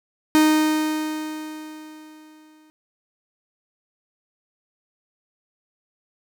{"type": "tone with exponential decay", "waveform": "45% pulse", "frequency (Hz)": 309.4, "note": "D#4", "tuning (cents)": -10, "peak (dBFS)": -12, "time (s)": [0.35, 2.7], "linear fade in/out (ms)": 0, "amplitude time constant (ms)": 510, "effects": []}